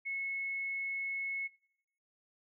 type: tone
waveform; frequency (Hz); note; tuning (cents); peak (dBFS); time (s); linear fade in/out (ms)
sine; 2190; C#7; -22; -35; 0.05-1.48; 20
effects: noise-tail reverb RT60 0.7 s tail -19 dB re dry